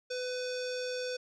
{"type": "tone with low-pass filter", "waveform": "square", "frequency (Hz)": 501, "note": "B4", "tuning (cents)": 25, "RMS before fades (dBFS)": -36, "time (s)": [0.1, 1.17], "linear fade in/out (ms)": 10, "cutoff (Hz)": 5500, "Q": 3.6, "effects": []}